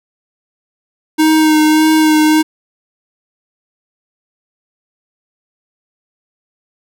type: tone with vibrato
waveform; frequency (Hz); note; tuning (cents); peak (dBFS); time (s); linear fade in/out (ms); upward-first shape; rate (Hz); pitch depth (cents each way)
square; 311.1; D#4; 0; -8; 1.18-2.43; 20; sine; 1.7; 19
effects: none